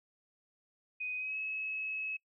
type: tone with pitch glide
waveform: sine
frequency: 2500 to 2576 Hz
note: D#7 to E7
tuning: +8 to -41 cents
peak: -35 dBFS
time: 1-2.17 s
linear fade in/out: 10 ms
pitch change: +51 cents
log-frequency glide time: 1.17-1.37 s
effects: noise-tail reverb RT60 0.1 s tail -25 dB re dry